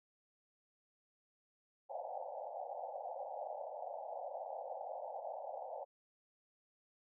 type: band-pass noise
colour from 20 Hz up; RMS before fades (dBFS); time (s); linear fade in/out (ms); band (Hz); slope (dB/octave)
white; -45; 1.89-5.85; 20; 520 to 850; 96
effects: none